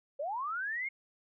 sine linear sweep, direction up, 531 to 2190 Hz, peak -33 dBFS, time 0.19-0.89 s, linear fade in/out 10 ms, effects none

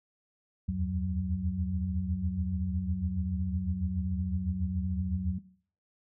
sine tone cluster, 76.1 / 82.4 / 90 / 185.8 Hz, D#2 / E2 / F#2 / F#3, -38 / 0 / -47 / +7 cents, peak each -36 / -36 / -34 / -31 dBFS, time 0.68-5.39 s, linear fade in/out 10 ms, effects noise-tail reverb RT60 0.5 s tail -17 dB re dry

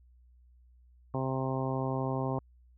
harmonic tone, 132 Hz, C3, 16 cents sharp, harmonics 1 / 2 / 3 / 4 / 5 / 6 / 7 / 8, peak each -33 / -36 / -38 / -39 / -40 / -41 / -41 / -42 dBFS, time 1.14-2.39 s, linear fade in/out 2 ms, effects added 61 Hz sine -57 dBFS peak until 2.77 s

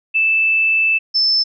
sine tone pair in turn, 2637 / 5274 Hz, E7 / E8, 0 / 0 cents, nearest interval octave, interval 1200 cents, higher second, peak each -12 dBFS, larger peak neither, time 0.14-0.99 / 1.14-1.44 s, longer first, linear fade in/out 20 ms, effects none

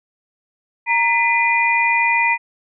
sine tone cluster, 933 / 2005 / 2423 Hz, A#5 / B6 / D#7, +1 / +26 / -47 cents, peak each -18 dBFS, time 0.86-2.38 s, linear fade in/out 50 ms, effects none

